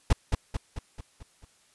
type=noise with echo; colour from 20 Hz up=brown; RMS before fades=-18 dBFS; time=0.1-0.13 s; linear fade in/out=5 ms; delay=220 ms; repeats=6; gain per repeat=-5 dB; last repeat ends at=1.45 s; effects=white hiss -63 dBFS RMS until 1.74 s + resampled to 24000 Hz